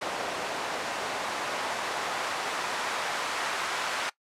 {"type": "noise with band-pass filter sweep", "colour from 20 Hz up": "white", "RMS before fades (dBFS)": -32, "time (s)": [0.01, 4.1], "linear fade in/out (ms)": 10, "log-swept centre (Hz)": [650, 1100], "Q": 0.95, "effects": ["noise-tail reverb RT60 0.1 s tail -20 dB re dry", "low-pass 10000 Hz 12 dB/octave"]}